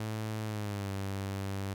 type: tone with pitch glide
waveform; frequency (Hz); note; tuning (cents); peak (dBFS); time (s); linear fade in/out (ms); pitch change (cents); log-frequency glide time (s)
sawtooth; 108.7 to 97.97; A2 to G2; -21 to -1; -30; 0-1.74; 5; -180; 0.44-0.9
effects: none